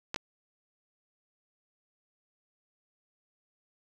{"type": "clicks", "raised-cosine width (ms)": 0.2, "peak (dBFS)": -15, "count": 2, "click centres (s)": [0.144, 0.161], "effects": []}